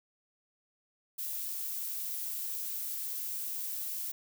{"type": "noise", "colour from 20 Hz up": "violet", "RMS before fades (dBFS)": -37, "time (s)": [1.18, 4.12], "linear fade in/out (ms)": 10, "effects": []}